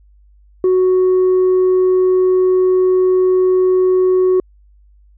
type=tone with tanh clipping; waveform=sine; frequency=370 Hz; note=F#4; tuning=in tune; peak=-10 dBFS; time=0.64-4.4 s; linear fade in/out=2 ms; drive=1 dB; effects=added 50 Hz sine -45 dBFS peak until 5.17 s